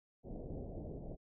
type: low-pass noise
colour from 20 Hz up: pink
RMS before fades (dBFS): -45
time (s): 0.23-1.17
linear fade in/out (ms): 50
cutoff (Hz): 670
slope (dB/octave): 48
effects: none